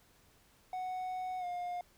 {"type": "tone with pitch glide", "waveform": "triangle", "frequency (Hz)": [740, 710.7], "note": ["F#5", "F5"], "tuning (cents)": [0, 30], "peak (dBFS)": -34, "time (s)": [0.73, 1.81], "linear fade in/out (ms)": 2, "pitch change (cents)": -70, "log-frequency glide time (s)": [1.39, 1.45], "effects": ["pink hiss -66 dBFS RMS until 1.97 s"]}